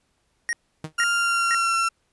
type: tone bursts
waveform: square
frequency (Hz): 1873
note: A#6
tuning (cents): +8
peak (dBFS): -23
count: 3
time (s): 0.49-1.547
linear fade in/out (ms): 0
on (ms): 39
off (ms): 470
type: tone with exponential decay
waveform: sawtooth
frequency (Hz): 156.5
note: D#3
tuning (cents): +10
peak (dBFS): -24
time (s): 0.84-0.93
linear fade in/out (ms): 5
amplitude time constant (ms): 18
type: tone with pitch glide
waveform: 35% pulse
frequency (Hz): 1396.9 to 1352.4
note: F6 to E6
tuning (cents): 0 to +44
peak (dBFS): -18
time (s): 0.98-1.89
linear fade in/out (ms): 10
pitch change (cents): -56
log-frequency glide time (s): 1.12-1.77
effects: pink hiss -69 dBFS RMS until 2.12 s + resampled to 24000 Hz